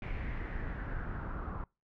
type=noise with low-pass filter sweep; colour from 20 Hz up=brown; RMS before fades=-38 dBFS; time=0.02-1.64 s; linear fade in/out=2 ms; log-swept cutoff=2300 to 1200 Hz; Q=3.9; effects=noise-tail reverb RT60 0.3 s tail -26 dB re dry